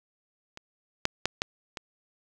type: clicks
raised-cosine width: 0.2 ms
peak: -24 / -6 / -7 / -9 / -18 dBFS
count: 5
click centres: 0.574 / 1.054 / 1.256 / 1.419 / 1.772 s
effects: none